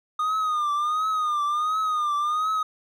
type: tone with vibrato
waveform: triangle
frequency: 1226 Hz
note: D#6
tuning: 26 cents flat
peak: -20 dBFS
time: 0.19-2.63 s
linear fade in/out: 5 ms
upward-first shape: triangle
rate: 1.4 Hz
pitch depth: 93 cents each way
effects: none